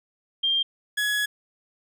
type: tone pair in turn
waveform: sine / 30% pulse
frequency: 3191 / 1682.6 Hz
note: G7 / G#6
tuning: +30 / +22 cents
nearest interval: major seventh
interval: 1108 cents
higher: first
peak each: -20 dBFS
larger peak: neither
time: 0.43-0.63 / 0.97-1.26 s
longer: second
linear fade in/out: 10 ms
effects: none